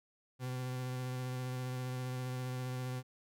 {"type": "tone with vibrato", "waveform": "40% pulse", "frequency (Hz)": 127.2, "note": "C3", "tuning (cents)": -48, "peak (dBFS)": -36, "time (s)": [0.39, 3.03], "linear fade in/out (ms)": 50, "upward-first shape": "sine", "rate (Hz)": 15, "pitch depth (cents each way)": 15, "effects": []}